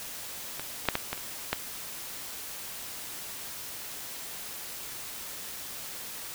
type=clicks; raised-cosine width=0.3 ms; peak=-18 / -24 / -6 / -10 / -14 / -25 / -9 dBFS; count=7; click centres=0.596 / 0.854 / 0.887 / 0.954 / 1.13 / 1.177 / 1.53 s; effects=white hiss -40 dBFS RMS until 6.34 s